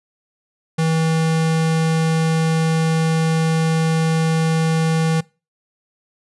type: tone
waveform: square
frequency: 161.3 Hz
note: E3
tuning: 37 cents flat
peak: -16 dBFS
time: 0.78-5.21 s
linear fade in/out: 10 ms
effects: noise-tail reverb RT60 0.3 s tail -23 dB re dry + resampled to 24000 Hz